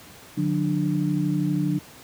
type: tone cluster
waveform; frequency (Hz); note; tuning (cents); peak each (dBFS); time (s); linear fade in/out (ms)
sine; 148.9 / 181.3 / 297.1; D3 / F#3 / D4; +24 / -35 / +20; -25; 0.37-1.79; 10
effects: pink hiss -46 dBFS RMS until 2.03 s + high-pass 80 Hz 12 dB/octave